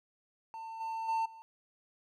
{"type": "tone with level steps", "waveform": "triangle", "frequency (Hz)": 898, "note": "A5", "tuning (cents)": 35, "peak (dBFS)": [-39, -33, -27, -47], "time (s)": [0.54, 1.42], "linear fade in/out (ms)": 0, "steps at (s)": [0.8, 1.08, 1.25], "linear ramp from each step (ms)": 10, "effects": []}